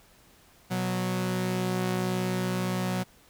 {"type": "tone pair together", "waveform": "sawtooth", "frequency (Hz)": [122.94, 184.2], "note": ["B2", "F#3"], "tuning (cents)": [-7, -7], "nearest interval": "perfect fifth", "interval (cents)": 700, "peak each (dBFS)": [-28, -24], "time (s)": [0.7, 3.04], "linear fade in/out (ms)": 20, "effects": ["pink hiss -58 dBFS RMS until 3.29 s"]}